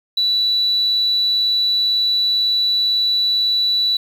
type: tone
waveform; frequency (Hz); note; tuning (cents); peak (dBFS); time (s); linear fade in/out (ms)
triangle; 3951; B7; 0; -11; 0.17-3.97; 5
effects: tanh soft clip ceiling -12 dBFS + 7-bit